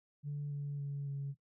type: tone with pitch steps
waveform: sine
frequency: 145.2 / 143.37 / 141.56 / 139.77 Hz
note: D3 / D3 / C#3 / C#3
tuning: -19 / -41 / +37 / +15 cents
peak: -35 dBFS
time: 0.23-1.35 s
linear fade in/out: 50 ms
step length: 280 ms
effects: noise-tail reverb RT60 0.1 s tail -17 dB re dry + tanh soft clip ceiling -33 dBFS